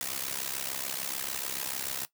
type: noise with amplitude modulation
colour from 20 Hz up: white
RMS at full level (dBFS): -31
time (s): 0.01-2.05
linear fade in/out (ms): 0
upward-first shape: sine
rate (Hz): 66.8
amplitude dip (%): 85
effects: noise-tail reverb RT60 0.1 s tail -17 dB re dry + high-pass 100 Hz 12 dB/octave